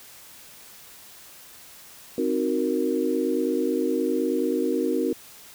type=chord; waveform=sine; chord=C half-diminished seventh; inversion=none; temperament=equal; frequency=261.6 / 311.1 / 370 / 466.2 Hz; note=C4 / Eb4 / Gb4 / Bb4; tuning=0 / 0 / 0 / 0 cents; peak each=-27 dBFS; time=2.18-5.13 s; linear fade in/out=2 ms; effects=white hiss -47 dBFS RMS until 5.54 s